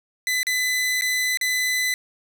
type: tone with dropouts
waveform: sawtooth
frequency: 2007 Hz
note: B6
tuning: 27 cents sharp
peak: -17 dBFS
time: 0.27-1.94 s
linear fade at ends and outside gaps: 1 ms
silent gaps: 0.431-0.468 / 1.011-1.02 / 1.373-1.412 s
effects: none